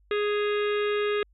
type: harmonic tone with a mistuned harmonic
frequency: 415.3 Hz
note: G#4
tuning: in tune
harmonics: 1 / 3 / 4 / 5 / 6 / 7 / 8 / 9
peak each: -24 / -34 / -36 / -38 / -40 / -41 / -42 / -43 dBFS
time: 0.11-1.23 s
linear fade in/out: 2 ms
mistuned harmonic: 7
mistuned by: -73 cents
effects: added 50 Hz sine -58 dBFS peak until 1.33 s